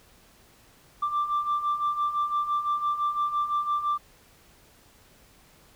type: beating tone pair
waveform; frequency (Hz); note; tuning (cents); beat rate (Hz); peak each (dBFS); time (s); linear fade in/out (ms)
sine; 1174.7 / 1180.6; D6 / D6; 0 / +9; 5.9; -29 / -24; 1.02-3.98; 10
effects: tanh soft clip ceiling -20 dBFS + pink hiss -57 dBFS RMS until 5.75 s